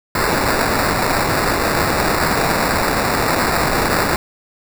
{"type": "noise with sample-and-hold", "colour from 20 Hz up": "violet", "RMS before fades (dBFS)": -17, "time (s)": [0.15, 4.16], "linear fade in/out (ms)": 2, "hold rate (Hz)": 3150, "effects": []}